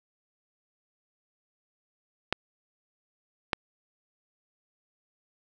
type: clicks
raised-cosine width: 0.3 ms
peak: -8 dBFS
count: 2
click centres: 2.326 / 3.532 s
effects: none